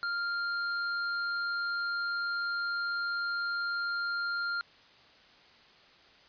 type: tone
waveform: square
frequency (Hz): 1396.9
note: F6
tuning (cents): 0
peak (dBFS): -31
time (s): 0.03-4.61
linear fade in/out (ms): 0
effects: white hiss -58 dBFS RMS until 6.28 s + resampled to 11025 Hz